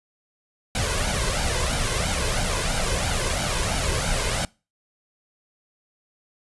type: noise with flanger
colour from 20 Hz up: pink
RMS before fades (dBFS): -24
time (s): 0.75-4.45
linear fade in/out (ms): 2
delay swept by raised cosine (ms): 1.3 to 1.99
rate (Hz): 3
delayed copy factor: +0.65
effects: noise-tail reverb RT60 0.3 s tail -24 dB re dry + resampled to 24000 Hz